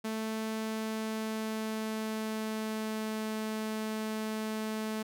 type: tone with pitch glide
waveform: sawtooth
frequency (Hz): 220 to 217.6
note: A3 to A3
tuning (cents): 0 to -19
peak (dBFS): -29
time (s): 0.04-5.03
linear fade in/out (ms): 10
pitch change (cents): -19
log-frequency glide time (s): 0.49-3.23
effects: none